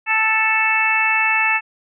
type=harmonic tone; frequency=440 Hz; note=A4; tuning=in tune; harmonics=2 / 3 / 4 / 5 / 6; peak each=-22 / -25 / -21 / -21 / -18 dBFS; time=0.06-1.61 s; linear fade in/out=50 ms; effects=none